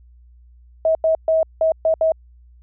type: tone bursts at uneven times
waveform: sine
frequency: 642 Hz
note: E5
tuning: 46 cents flat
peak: -13 dBFS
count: 6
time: 0.85-0.95 / 1.04-1.15 / 1.28-1.43 / 1.61-1.72 / 1.85-1.94 / 2.01-2.12 s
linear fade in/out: 2 ms
effects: added 60 Hz sine -45 dBFS peak until 2.62 s